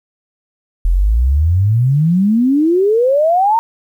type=exponential sweep; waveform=sine; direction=up; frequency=40.35 to 933 Hz; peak=-9 dBFS; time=0.85-3.59 s; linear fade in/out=0 ms; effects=8-bit